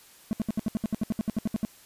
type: tone bursts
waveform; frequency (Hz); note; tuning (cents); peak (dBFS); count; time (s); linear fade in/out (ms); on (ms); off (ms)
triangle; 218.2; A3; -14; -21; 16; 0.31-1.65; 0; 20; 68
effects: white hiss -54 dBFS RMS until 1.85 s + resampled to 32000 Hz